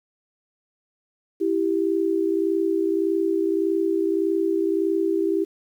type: tone pair together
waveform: sine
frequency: 329.6 / 391.3 Hz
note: E4 / G4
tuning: 0 / -3 cents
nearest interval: minor third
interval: 297 cents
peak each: -22 dBFS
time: 1.4-5.45 s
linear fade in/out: 20 ms
effects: 9-bit